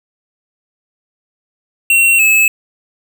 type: tone pair in turn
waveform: square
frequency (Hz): 2730 / 2597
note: F7 / E7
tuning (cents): -40 / -26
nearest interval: minor second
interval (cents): 86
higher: first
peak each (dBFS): -8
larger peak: neither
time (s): 1.9-2.19 / 2.19-2.48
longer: neither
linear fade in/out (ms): 2
effects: none